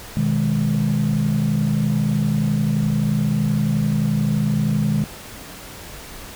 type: chord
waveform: sine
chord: G# minor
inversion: first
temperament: just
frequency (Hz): 124.59 / 155.74 / 207.7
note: B2 / D#3 / G#3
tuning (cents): +16 / +2 / 0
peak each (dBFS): -22 / -19 / -19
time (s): 0.17-5.04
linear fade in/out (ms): 0
effects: tanh soft clip ceiling -11 dBFS + pink hiss -37 dBFS RMS until 6.35 s